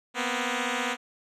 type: beating tone pair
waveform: 5% pulse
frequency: 239.1 / 254.1 Hz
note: A#3 / B3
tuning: +44 / +49 cents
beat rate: 15 Hz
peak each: -18 dBFS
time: 0.14-0.97 s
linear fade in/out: 50 ms
effects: low-pass 7000 Hz 12 dB/octave